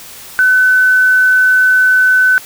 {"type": "tone with quantisation", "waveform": "sine", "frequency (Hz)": 1510, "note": "F#6", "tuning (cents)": 35, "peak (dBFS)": -6, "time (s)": [0.39, 2.38], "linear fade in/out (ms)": 0, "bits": 6, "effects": ["white hiss -33 dBFS RMS until 2.45 s"]}